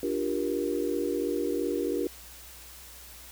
sine chord, G minor seventh, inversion second, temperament equal with one note detuned, 293.7 / 349.2 / 392 / 472.4 Hz, D4 / F4 / G4 / Bb4, 0 / 0 / 0 / +23 cents, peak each -32 dBFS, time 0.03-2.07 s, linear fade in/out 2 ms, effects added 60 Hz sine -52 dBFS peak until 3.31 s + white hiss -48 dBFS RMS until 3.31 s

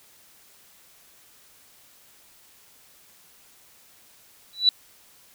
sine tone with exponential growth, 3951 Hz, B7, in tune, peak -10 dBFS, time 4.53-4.69 s, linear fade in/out 2 ms, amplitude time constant 34 ms, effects white hiss -55 dBFS RMS until 5.34 s

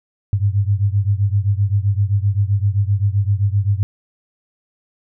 sine beating tone pair, 97.9 / 105.6 Hz, G2 / G#2, -2 / +29 cents, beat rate 7.7 Hz, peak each -16 / -18 dBFS, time 0.33-3.83 s, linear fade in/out 0 ms, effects none

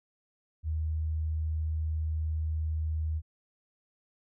sine tone, 78.6 Hz, D#2, 18 cents sharp, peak -28 dBFS, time 0.63-3.22 s, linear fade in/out 50 ms, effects none

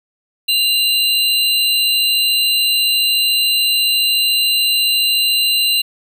square tone pair together, 2794 / 4023 Hz, F7 / B7, 0 / +31 cents, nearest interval tritone, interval 631 cents, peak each -16 dBFS, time 0.48-5.82 s, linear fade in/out 10 ms, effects none

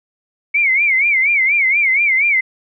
sine tone with vibrato, 2217 Hz, C#7, in tune, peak -11 dBFS, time 0.54-2.41 s, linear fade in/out 10 ms, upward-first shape sine, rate 4.2 Hz, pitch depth 140 cents each way, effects none

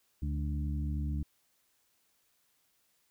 harmonic tone with a mistuned harmonic, 73.42 Hz, D2, in tune, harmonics 1 / 2 / 3 / 4, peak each -32 / -38 / -42 / -44 dBFS, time 0.22-1.23 s, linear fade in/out 5 ms, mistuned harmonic 3, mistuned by -33 cents, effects white hiss -73 dBFS RMS until 3.1 s

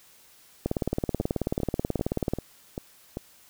two click trains, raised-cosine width 2 ms, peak -12 / -18 dBFS, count 32 / 6, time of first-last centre 0.66-2.336 / 1.21-3.171 s, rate 18.5 / 2.55 Hz, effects white hiss -56 dBFS RMS until 3.49 s

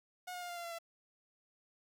sawtooth tone with pitch steps, 725 / 715.8 / 706.8 / 697.9 / 689.1 / 680.4 / 671.8 Hz, F#5 / F5 / F5 / F5 / F5 / F5 / E5, -35 / +42 / +21 / -1 / -23 / -45 / +33 cents, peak -38 dBFS, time 0.27-0.788 s, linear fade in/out 10 ms, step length 74 ms, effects 11-bit

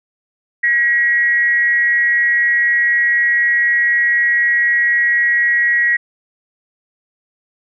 sine tone with frequency modulation, 1908 Hz, A#6, 40 cents sharp, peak -11 dBFS, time 0.63-5.97 s, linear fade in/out 10 ms, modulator 252 Hz, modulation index 0.37, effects none

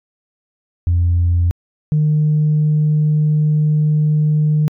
sine tone pair in turn, 86.6 / 152.07 Hz, F2 / D#3, -14 / -39 cents, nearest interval minor seventh, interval 975 cents, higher second, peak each -10 dBFS, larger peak neither, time 0.87-1.51 / 1.92-4.68 s, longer second, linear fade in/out 0 ms, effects tanh soft clip ceiling -8 dBFS

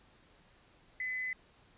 sine tone with frequency modulation, 2019 Hz, B6, 38 cents sharp, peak -34 dBFS, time 1-1.33 s, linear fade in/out 2 ms, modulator 233 Hz, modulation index 0.26, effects pink hiss -64 dBFS RMS until 1.77 s + resampled to 8000 Hz

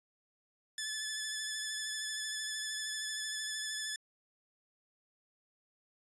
10% pulse tone with vibrato, 1732 Hz, A6, 28 cents flat, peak -27 dBFS, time 0.78-3.96 s, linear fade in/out 2 ms, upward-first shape triangle, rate 13 Hz, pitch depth 28 cents each way, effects resampled to 22050 Hz

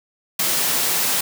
white high-pass noise, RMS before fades -20 dBFS, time 0.39-1.21 s, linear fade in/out 5 ms, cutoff 120 Hz, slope 96 dB/octave, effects none

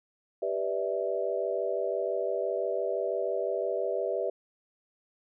sine chord, E minor seventh, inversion first, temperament equal with one note detuned, 392 / 493.9 / 587.3 / 653.2 Hz, G4 / B4 / D5 / E5, 0 / 0 / 0 / -16 cents, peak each -33 dBFS, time 0.42-4.3 s, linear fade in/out 5 ms, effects none

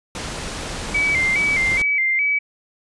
pink low-pass noise, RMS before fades -29 dBFS, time 0.15-1.82 s, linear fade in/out 2 ms, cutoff 9400 Hz, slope 24 dB/octave
sine tone with vibrato, 2188 Hz, C#7, 23 cents flat, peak -16 dBFS, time 0.94-2.39 s, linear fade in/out 10 ms, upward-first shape square, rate 2.4 Hz, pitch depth 75 cents each way
effects resampled to 24000 Hz

